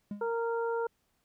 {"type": "tone with exponential decay", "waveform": "triangle", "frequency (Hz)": 204.7, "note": "G#3", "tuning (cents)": -25, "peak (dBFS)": -30, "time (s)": [0.11, 0.34], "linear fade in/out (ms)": 2, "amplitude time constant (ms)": 49}
{"type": "harmonic tone", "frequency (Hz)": 463, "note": "A#4", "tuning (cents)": -12, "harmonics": [1, 2, 3], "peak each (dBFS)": [-30, -36, -40], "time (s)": [0.21, 0.87], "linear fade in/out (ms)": 5}
{"effects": ["pink hiss -75 dBFS RMS until 1.24 s"]}